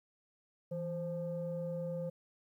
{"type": "tone pair together", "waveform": "sine", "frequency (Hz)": [164.83, 523.3], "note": ["E3", "C5"], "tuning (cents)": [0, 0], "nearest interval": "octave + minor sixth", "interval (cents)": 2000, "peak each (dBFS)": [-38, -37], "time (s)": [0.71, 2.1], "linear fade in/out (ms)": 10, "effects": ["tanh soft clip ceiling -30 dBFS", "12-bit"]}